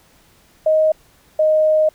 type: tone pair in turn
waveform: sine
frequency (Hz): 626 / 621.3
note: D#5 / D#5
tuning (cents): +10 / -3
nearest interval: unison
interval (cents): 13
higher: first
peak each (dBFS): -11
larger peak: neither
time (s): 0.66-0.92 / 1.39-1.89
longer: second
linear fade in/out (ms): 5
effects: pink hiss -53 dBFS RMS until 1.94 s